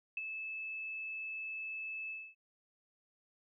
sine tone with ADSR envelope, 2614 Hz, E7, 15 cents flat, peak -33 dBFS, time 0.17-2.35 s, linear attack 3 ms, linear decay 26 ms, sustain -6 dB, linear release 250 ms, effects none

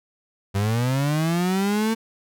35% pulse linear sweep, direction up, 96 to 227.1 Hz, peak -18 dBFS, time 0.54-1.95 s, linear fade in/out 20 ms, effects none

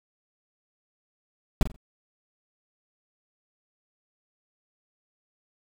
brown noise with echo, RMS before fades -17 dBFS, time 1.61-1.63 s, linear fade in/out 2 ms, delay 44 ms, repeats 3, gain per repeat -11 dB, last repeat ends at 1.762 s, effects none

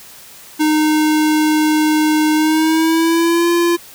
square tone with pitch glide, 307.5 to 343.2 Hz, D#4 to F4, -20 to -30 cents, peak -12 dBFS, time 0.59-3.77 s, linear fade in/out 20 ms, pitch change +190 cents, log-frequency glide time 2.34-3.49 s, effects white hiss -39 dBFS RMS until 3.94 s

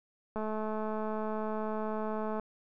click train, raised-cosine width 1 ms, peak -23 dBFS, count 441, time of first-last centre 0.36-2.397 s, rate 216 Hz, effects none

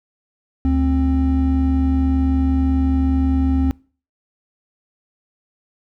triangle tone pair together, 73.2 / 264.8 Hz, D2 / C4, -5 / +21 cents, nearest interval octave + minor seventh, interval 2226 cents, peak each -15 dBFS, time 0.65-3.71 s, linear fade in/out 0 ms, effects noise-tail reverb RT60 0.4 s tail -24 dB re dry

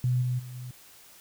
sine tone with level steps, 125.1 Hz, B2, 23 cents sharp, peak -22 / -25 / -38 / -36 dBFS, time 0.04-0.71 s, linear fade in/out 2 ms, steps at 0.21 / 0.38 / 0.54 s, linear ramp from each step 20 ms, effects white hiss -53 dBFS RMS until 1.2 s

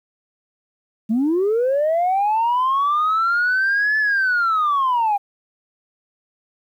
sine linear two-way sweep, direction up then down, 207.6 to 1743 to 790 Hz, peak -14 dBFS, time 1.09-5.18 s, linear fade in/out 20 ms, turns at 3.98 s, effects tanh soft clip ceiling -13 dBFS + 9-bit

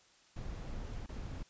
brown noise with dropouts, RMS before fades -42 dBFS, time 0.36-1.43 s, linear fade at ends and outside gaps 5 ms, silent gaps 1.063-1.089 s, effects white hiss -65 dBFS RMS until 1.49 s + resampled to 16000 Hz

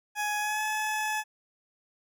20% pulse tone with pitch glide, 837 to 857.6 Hz, G#5 to A5, +13 to -45 cents, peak -23 dBFS, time 0.15-1.24 s, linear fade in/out 50 ms, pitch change +42 cents, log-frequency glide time 0.39-0.63 s, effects none

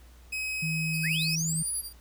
40% pulse tone, 2540 Hz, D#7, 35 cents sharp, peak -29 dBFS, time 0.32-1.36 s, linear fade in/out 10 ms
sine tone with pitch glide, 160 to 161.11 Hz, D#3 to E3, +49 to -39 cents, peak -29 dBFS, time 0.62-1.63 s, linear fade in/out 10 ms, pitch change +12 cents, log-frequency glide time 0.98-1.46 s
10% pulse tone with tremolo, 4753 Hz, D8, 20 cents sharp, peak -29 dBFS, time 0.93-1.93 s, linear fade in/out 10 ms, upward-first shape sine, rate 11 Hz, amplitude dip 75%
sine linear sweep, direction up, 1467 to 11440 Hz, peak -29 dBFS, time 1.03-1.82 s, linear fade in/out 20 ms
effects added 60 Hz sine -50 dBFS peak until 2 s + pink hiss -59 dBFS RMS until 2 s

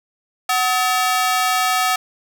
sawtooth ring-modulated tone, 1011 Hz, B5, 40 cents sharp, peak -9 dBFS, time 0.49-1.96 s, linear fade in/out 5 ms, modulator 267 Hz, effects none

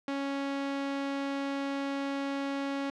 sawtooth tone, 277.2 Hz, C#4, in tune, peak -27 dBFS, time 0.08-2.9 s, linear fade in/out 2 ms, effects low-pass 4000 Hz 12 dB/octave

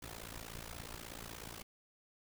pink noise with amplitude modulation, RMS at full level -44 dBFS, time 0.02-1.63 s, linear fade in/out 10 ms, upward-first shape sine, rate 56.6 Hz, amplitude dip 90%, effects none

